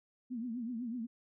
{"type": "tone with vibrato", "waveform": "sine", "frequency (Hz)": 237.4, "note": "A#3", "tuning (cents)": 32, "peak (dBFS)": -36, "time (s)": [0.3, 1.07], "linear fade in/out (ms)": 20, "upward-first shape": "triangle", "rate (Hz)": 8, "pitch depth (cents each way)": 150, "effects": []}